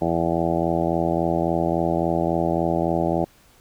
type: harmonic tone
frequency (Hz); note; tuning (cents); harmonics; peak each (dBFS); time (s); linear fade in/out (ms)
83.6; E2; +25; 1 / 2 / 3 / 4 / 5 / 6 / 7 / 8 / 9 / 10; -33 / -26 / -30 / -25 / -30 / -33 / -27 / -28 / -28 / -34; 0.01-3.25; 10
effects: pink hiss -55 dBFS RMS until 3.6 s